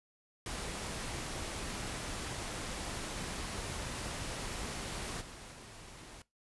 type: noise with level steps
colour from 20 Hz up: pink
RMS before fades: -40 / -49 / -51 dBFS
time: 0.46-6.22 s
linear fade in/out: 2 ms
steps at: 5.2 / 5.51 s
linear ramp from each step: 20 ms
effects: noise-tail reverb RT60 0.2 s tail -20 dB re dry + resampled to 24000 Hz